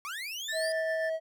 30% pulse linear sweep, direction up, 1089 to 4978 Hz, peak -33 dBFS, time 0.05-0.72 s, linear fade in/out 0 ms
triangle tone with tremolo, 1769 Hz, A6, 9 cents sharp, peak -30 dBFS, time 0.48-1.1 s, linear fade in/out 10 ms, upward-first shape triangle, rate 7.5 Hz, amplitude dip 55%
triangle tone, 643 Hz, E5, 43 cents flat, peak -27 dBFS, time 0.52-1.2 s, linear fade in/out 50 ms
effects none

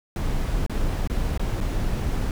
brown noise with dropouts, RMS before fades -24 dBFS, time 0.16-2.31 s, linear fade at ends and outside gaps 1 ms, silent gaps 0.664-0.696 / 1.075-1.098 / 1.376-1.395 / 1.604-1.61 s, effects none

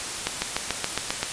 accelerating click train, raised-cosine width 0.2 ms, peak -6 dBFS, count 8, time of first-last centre 0.27-1.23 s, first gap 150 ms, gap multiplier 0.97, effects white hiss -31 dBFS RMS until 1.32 s + resampled to 22050 Hz

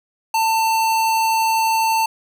square tone, 894 Hz, A5, 27 cents sharp, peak -16 dBFS, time 0.34-2.06 s, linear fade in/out 5 ms, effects none

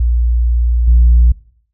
sine tone with level steps, 59.1 Hz, A#1, 24 cents sharp, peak -9 / -3 dBFS, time 0-1.32 s, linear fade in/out 5 ms, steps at 0.87 s, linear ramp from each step 10 ms, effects noise-tail reverb RT60 0.6 s tail -23 dB re dry + tanh soft clip ceiling -2 dBFS

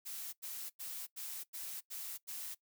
blue noise bursts, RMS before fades -44 dBFS, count 7, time 0.05-2.55 s, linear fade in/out 20 ms, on 280 ms, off 90 ms, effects noise-tail reverb RT60 0.1 s tail -19 dB re dry

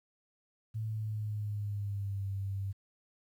sine tone with pitch glide, 110 to 98 Hz, A2 to G2, 0 to 0 cents, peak -33 dBFS, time 0.74-2.73 s, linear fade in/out 20 ms, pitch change -200 cents, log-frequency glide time 0.84-2.26 s, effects 11-bit

